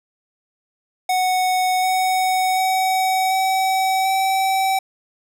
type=tone with pitch steps; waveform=square; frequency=740 / 746.9 / 753.8 / 760.8 / 767.9 Hz; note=F#5 / F#5 / F#5 / F#5 / G5; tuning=0 / +16 / +32 / +48 / -36 cents; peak=-17 dBFS; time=1.09-4.79 s; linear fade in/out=5 ms; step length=740 ms; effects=none